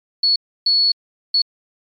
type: tone bursts at uneven times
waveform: sine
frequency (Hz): 4397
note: C#8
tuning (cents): -15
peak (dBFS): -12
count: 3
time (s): 0.23-0.36 / 0.66-0.92 / 1.34-1.42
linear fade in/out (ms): 5
effects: MP3 96 kbps